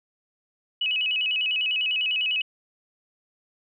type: tone with vibrato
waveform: sine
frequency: 2748 Hz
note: F7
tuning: 29 cents flat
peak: -22 dBFS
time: 0.81-2.42 s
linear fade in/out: 5 ms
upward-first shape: square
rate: 10 Hz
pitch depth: 120 cents each way
effects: none